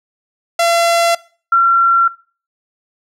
sawtooth / sine tone pair in turn, 680 / 1364.7 Hz, F5 / F6, -46 / -40 cents, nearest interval octave, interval 1206 cents, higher second, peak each -7 dBFS, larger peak neither, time 0.59-1.15 / 1.52-2.08 s, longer neither, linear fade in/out 5 ms, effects noise-tail reverb RT60 0.4 s tail -21 dB re dry + low-pass 11000 Hz 12 dB/octave

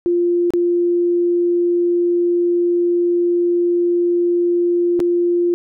sine tone with dropouts, 348.5 Hz, F4, 4 cents flat, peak -13 dBFS, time 0.06-5.54 s, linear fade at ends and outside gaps 0 ms, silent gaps 0.505-0.536 / 4.994-5.002 s, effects none

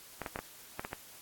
clicks, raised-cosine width 0.5 ms, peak -21 dBFS, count 7, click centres 0.217 / 0.262 / 0.359 / 0.39 / 0.795 / 0.849 / 0.931 s, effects white hiss -53 dBFS RMS until 1.21 s + AAC 64 kbps

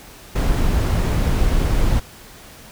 brown noise, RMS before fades -17 dBFS, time 0.35-2 s, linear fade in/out 10 ms, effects pink hiss -42 dBFS RMS until 2.71 s

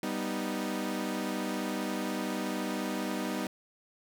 sawtooth chord, G augmented, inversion none, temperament equal, 196 / 246.9 / 311.1 Hz, G3 / B3 / D#4, 0 / 0 / 0 cents, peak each -32 dBFS, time 0.03-3.47 s, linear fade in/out 2 ms, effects none

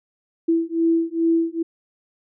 sine beating tone pair, 329.6 / 332 Hz, E4 / E4, 0 / +12 cents, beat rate 2.4 Hz, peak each -20 dBFS, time 0.48-1.63 s, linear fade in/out 10 ms, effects none

